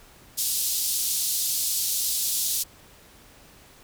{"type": "band-pass noise", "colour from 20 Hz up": "white", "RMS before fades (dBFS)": -26, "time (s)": [0.37, 2.64], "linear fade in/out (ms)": 20, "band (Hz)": [3800, 15000], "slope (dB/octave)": 24, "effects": ["pink hiss -52 dBFS RMS until 3.83 s"]}